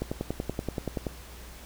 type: click train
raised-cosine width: 2 ms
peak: -16 dBFS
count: 12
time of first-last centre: 0.02-1.068 s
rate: 10.5 Hz
effects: added 60 Hz sine -45 dBFS peak until 1.65 s + pink hiss -48 dBFS RMS until 1.65 s